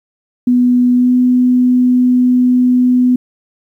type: tone with pitch glide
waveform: sine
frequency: 246.9 to 249.8 Hz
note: B3 to B3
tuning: 0 to +20 cents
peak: -7 dBFS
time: 0.47-3.16 s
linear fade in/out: 5 ms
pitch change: +20 cents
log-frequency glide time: 0.94-1.12 s
effects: 8-bit